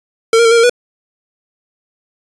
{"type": "tone with pitch steps", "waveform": "square", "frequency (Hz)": [453.3, 467.5, 453.3, 468.6, 460.2, 487.7], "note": ["A#4", "A#4", "A#4", "A#4", "A#4", "B4"], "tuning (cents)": [-48, 5, -48, 9, -22, -22], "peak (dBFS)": -7, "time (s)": [0.33, 0.696], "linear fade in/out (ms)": 2, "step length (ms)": 61, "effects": ["resampled to 22050 Hz"]}